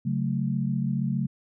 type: chord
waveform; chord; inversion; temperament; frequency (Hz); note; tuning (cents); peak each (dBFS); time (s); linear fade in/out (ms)
sine; F# minor; second; equal; 138.59 / 185 / 220; C#3 / F#3 / A3; 0 / 0 / 0; -27 / -29 / -29; 0.05-1.27; 10
effects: none